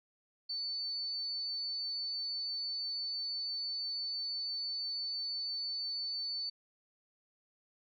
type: tone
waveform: sine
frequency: 4503 Hz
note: C#8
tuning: 26 cents sharp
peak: -35 dBFS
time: 0.49-6.5 s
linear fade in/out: 10 ms
effects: none